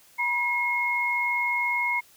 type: tone pair together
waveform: sine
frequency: 965.6 / 2157 Hz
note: B5 / C#7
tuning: -39 / -48 cents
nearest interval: octave + major second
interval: 1391 cents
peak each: -28 / -24 dBFS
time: 0.18-2.01 s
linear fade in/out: 20 ms
effects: white hiss -56 dBFS RMS until 2.16 s